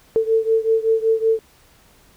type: beating tone pair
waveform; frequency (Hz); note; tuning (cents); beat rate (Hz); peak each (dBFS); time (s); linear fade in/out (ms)
sine; 444.8 / 450.1; A4 / A4; +19 / +39; 5.3; -17 / -19; 0.16-1.39; 0
effects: pink hiss -53 dBFS RMS until 2.16 s